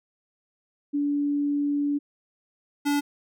sine / square tone pair in turn, 288.2 / 288.2 Hz, D4 / D4, -33 / -33 cents, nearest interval unison, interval 0 cents, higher neither, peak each -22 dBFS, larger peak neither, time 0.93-1.99 / 2.85-3.01 s, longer first, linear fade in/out 20 ms, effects none

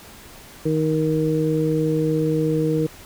harmonic tone, 156.7 Hz, D#3, 13 cents sharp, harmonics 1 / 2 / 3, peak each -22 / -22 / -22 dBFS, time 0.65-2.87 s, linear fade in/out 10 ms, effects pink hiss -43 dBFS RMS until 3.05 s

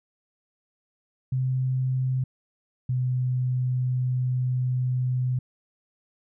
sine tone pair in turn, 129.5 / 126.69 Hz, C3 / B2, -17 / +45 cents, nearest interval unison, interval 38 cents, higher first, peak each -22 dBFS, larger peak neither, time 1.32-2.24 / 2.89-5.39 s, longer second, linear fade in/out 5 ms, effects none

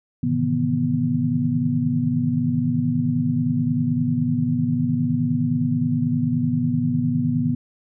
sine tone cluster, 110.4 / 134.2 / 153.7 / 163.5 / 244.3 Hz, A2 / C3 / D#3 / E3 / B3, +6 / +44 / -21 / -14 / -19 cents, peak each -28 / -26 / -27 / -26 / -21 dBFS, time 0.23-7.55 s, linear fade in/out 5 ms, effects none

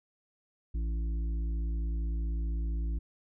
harmonic tone, 55.6 Hz, A1, 19 cents sharp, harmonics 1 / 3 / 5 / 6, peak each -29 / -45 / -49 / -51 dBFS, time 0.74-2.99 s, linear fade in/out 10 ms, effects none

